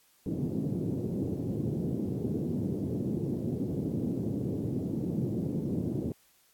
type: band-pass noise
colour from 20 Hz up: pink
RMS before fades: -32 dBFS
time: 0.26-6.12 s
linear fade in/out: 2 ms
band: 110 to 380 Hz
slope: 24 dB/octave
effects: white hiss -65 dBFS RMS until 6.53 s + AAC 64 kbps

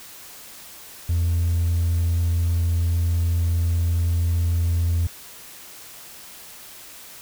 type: tone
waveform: triangle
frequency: 84.8 Hz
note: E2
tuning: 50 cents sharp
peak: -15 dBFS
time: 1.09-5.07 s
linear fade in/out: 5 ms
effects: tanh soft clip ceiling -13 dBFS + white hiss -42 dBFS RMS until 7.21 s

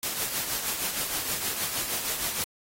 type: noise with tremolo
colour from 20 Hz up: white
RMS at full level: -28 dBFS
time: 0.03-2.44 s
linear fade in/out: 0 ms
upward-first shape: triangle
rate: 6.4 Hz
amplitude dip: 55%
effects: AAC 48 kbps

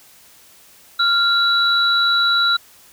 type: tone pair together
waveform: sine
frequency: 1390 / 3927 Hz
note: F6 / B7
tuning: -9 / -11 cents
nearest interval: octave + tritone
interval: 1798 cents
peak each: -16 dBFS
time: 0.99-2.57 s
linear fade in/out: 10 ms
effects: white hiss -48 dBFS RMS until 2.92 s

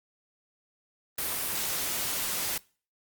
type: noise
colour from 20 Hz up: white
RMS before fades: -31 dBFS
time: 1.18-2.58 s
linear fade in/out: 5 ms
effects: noise-tail reverb RT60 0.4 s tail -23 dB re dry + Opus 32 kbps

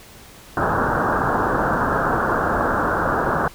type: low-pass noise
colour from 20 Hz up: white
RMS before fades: -20 dBFS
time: 0.57-3.48 s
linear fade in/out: 2 ms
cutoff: 1600 Hz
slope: 96 dB/octave
effects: pink hiss -44 dBFS RMS until 3.54 s

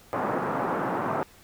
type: band-pass noise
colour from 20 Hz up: white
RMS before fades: -28 dBFS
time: 0.13-1.23 s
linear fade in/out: 0 ms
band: 130 to 1200 Hz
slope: 24 dB/octave
effects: pink hiss -54 dBFS RMS until 1.43 s

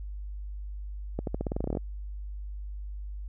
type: accelerating click train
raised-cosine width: 2 ms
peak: -17 dBFS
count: 14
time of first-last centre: 1.19-1.772 s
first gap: 82 ms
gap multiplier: 0.89
effects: added 50 Hz sine -35 dBFS peak until 3.28 s

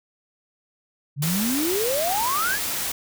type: exponential sweep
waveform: sine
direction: up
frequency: 134.8 to 1772 Hz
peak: -22 dBFS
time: 1.16-2.59 s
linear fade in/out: 50 ms
type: noise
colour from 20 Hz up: white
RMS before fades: -27 dBFS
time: 1.22-2.92 s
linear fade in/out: 5 ms
effects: none

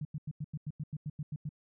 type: tone bursts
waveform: sine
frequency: 150 Hz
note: D3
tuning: 37 cents sharp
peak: -34 dBFS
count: 12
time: 0.01-1.492 s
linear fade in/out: 5 ms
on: 41 ms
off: 90 ms
effects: none

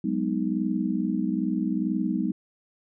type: chord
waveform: sine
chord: G# minor seventh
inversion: third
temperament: just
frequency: 186.89 / 207.7 / 249.2 / 311.5 Hz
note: F#3 / G#3 / B3 / D#4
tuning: +18 / 0 / +16 / +2 cents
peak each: -29 dBFS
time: 0.04-2.32 s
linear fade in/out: 5 ms
effects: none

